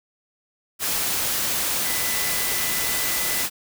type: tone in noise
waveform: sine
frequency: 2000 Hz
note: B6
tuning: 21 cents sharp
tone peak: -32 dBFS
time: 1.83-3.46 s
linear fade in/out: 50 ms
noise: white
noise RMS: -24 dBFS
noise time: 0.79-3.5 s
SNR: -11 dB
effects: none